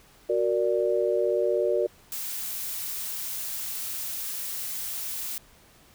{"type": "chord", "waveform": "sine", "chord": "Gb augmented", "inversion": "none", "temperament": "equal", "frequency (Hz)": [370, 466.2, 587.3], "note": ["Gb4", "Bb4", "D5"], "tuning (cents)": [0, 0, 0], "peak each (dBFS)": -26, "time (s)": [0.29, 1.87], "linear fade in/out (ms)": 10}
{"type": "noise", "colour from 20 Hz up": "blue", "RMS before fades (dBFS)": -33, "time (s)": [2.12, 5.38], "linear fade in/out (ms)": 2}
{"effects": ["pink hiss -56 dBFS RMS until 5.94 s"]}